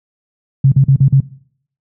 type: tone bursts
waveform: sine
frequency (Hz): 135.7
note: C#3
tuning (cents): -36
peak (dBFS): -4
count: 5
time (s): 0.64-1.203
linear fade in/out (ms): 5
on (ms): 79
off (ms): 42
effects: noise-tail reverb RT60 0.6 s tail -19 dB re dry + high-pass 80 Hz 12 dB/octave